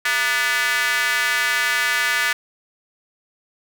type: tone with high-pass filter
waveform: square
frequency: 134.1 Hz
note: C3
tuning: 43 cents sharp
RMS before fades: -20 dBFS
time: 0.05-2.33 s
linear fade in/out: 5 ms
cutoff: 1700 Hz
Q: 3
effects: none